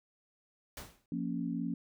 pink noise with exponential decay, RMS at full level -40 dBFS, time 0.77-1.06 s, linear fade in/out 2 ms, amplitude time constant 61 ms
sine chord, Bb minor, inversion second, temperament equal, 174.61 / 233.1 / 277.2 Hz, F3 / Bb3 / Db4, 0 / 0 / 0 cents, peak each -37 dBFS, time 1.12-1.74 s, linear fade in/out 2 ms
effects none

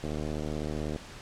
click train, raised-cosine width 2 ms, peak -21 dBFS, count 71, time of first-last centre 0.04-0.961 s, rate 76 Hz, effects pink hiss -46 dBFS RMS until 1.21 s + low-pass 7000 Hz 12 dB/octave

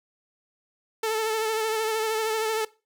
sawtooth tone with vibrato, 440 Hz, A4, in tune, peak -20 dBFS, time 1.03-2.65 s, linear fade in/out 5 ms, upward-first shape sine, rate 13 Hz, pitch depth 33 cents each way, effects noise-tail reverb RT60 0.3 s tail -20 dB re dry

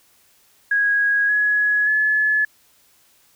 sine tone with pitch steps, 1651 / 1682.8 / 1715.2 Hz, G#6 / G#6 / A6, -11 / +22 / -45 cents, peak -15 dBFS, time 0.71-2.45 s, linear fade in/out 5 ms, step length 580 ms, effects white hiss -57 dBFS RMS until 3.35 s

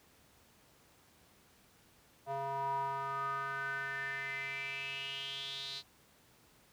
square tone with band-pass filter sweep, 137.4 Hz, C#3, 15 cents flat, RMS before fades -39 dBFS, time 2.26-5.83 s, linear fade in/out 50 ms, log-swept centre 770 to 4100 Hz, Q 6.9, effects pink hiss -65 dBFS RMS until 6.72 s + high-pass 60 Hz 12 dB/octave

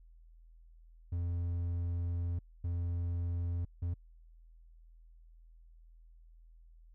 triangle tone bursts at uneven times, 86.4 Hz, F2, 18 cents flat, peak -30 dBFS, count 3, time 1.12-2.39 / 2.64-3.65 / 3.82-3.94 s, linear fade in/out 5 ms, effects added 41 Hz sine -55 dBFS peak until 6.94 s

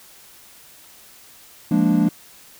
triangle chord, Bb dominant seventh, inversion second, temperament equal, 174.61 / 207.7 / 233.1 / 293.7 Hz, F3 / Ab3 / Bb3 / D4, 0 / 0 / 0 / 0 cents, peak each -18 dBFS, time 1.71-2.09 s, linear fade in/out 5 ms, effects white hiss -47 dBFS RMS until 2.59 s

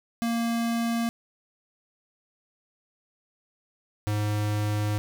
square tone pair in turn, 232.2 / 104.94 Hz, A#3 / G#2, -7 / +18 cents, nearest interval octave + major second, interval 1375 cents, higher first, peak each -25 dBFS, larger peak neither, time 0.22-1.09 / 4.07-4.98 s, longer second, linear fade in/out 0 ms, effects none

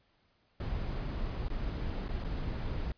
brown noise with dropouts, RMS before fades -35 dBFS, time 0.6-2.92 s, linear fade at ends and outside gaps 2 ms, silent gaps 1.484-1.501 / 2.083-2.09 / 2.24-2.245 s, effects pink hiss -71 dBFS RMS until 2.97 s + resampled to 11025 Hz

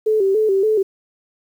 sine tone with vibrato, 410 Hz, G#4, 22 cents flat, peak -13 dBFS, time 0.06-0.83 s, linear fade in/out 10 ms, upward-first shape square, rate 3.5 Hz, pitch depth 96 cents each way, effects 8-bit

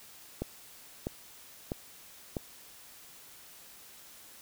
click train, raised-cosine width 2 ms, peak -19 dBFS, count 4, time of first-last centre 0.42-2.368 s, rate 1.54 Hz, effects white hiss -53 dBFS RMS until 4.41 s

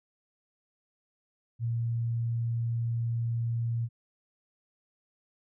sine tone, 116.54 Hz, A#2, in tune, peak -27 dBFS, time 1.59-3.89 s, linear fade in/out 50 ms, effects none

